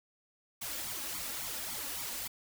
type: noise with flanger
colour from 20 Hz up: white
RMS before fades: -39 dBFS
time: 0.61-2.28 s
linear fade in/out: 10 ms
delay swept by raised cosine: 0.87 to 3.67 ms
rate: 3.6 Hz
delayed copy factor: +0.85
effects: none